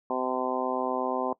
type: harmonic tone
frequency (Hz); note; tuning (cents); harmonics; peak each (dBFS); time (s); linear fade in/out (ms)
128.3; C3; -34; 2 / 3 / 4 / 5 / 6 / 7 / 8; -34 / -34 / -34 / -34 / -34 / -34 / -34; 0.1-1.33; 2
effects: noise-tail reverb RT60 0.1 s tail -20 dB re dry